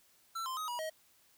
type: tone with pitch steps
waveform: square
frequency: 1340 / 1041 / 1258 / 966 / 632 Hz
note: E6 / C6 / D#6 / B5 / D#5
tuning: +28 / -9 / +19 / -39 / +27 cents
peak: -37 dBFS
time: 0.35-0.9 s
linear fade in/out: 10 ms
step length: 110 ms
effects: white hiss -67 dBFS RMS until 1.37 s